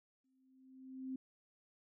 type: tone with exponential growth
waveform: sine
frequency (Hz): 261.6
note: C4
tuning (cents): 0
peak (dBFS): -38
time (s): 0.24-1.16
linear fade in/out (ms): 5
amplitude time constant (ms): 200
effects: none